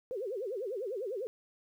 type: tone with vibrato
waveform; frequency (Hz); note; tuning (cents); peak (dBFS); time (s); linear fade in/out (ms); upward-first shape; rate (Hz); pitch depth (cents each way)
sine; 446.2; A4; +24; -34; 0.11-1.27; 0; sine; 10; 300
effects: 11-bit